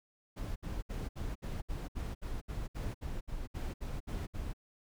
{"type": "noise bursts", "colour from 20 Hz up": "brown", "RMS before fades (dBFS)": -38, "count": 16, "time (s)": [0.36, 4.535], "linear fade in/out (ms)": 20, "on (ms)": 200, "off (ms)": 65, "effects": []}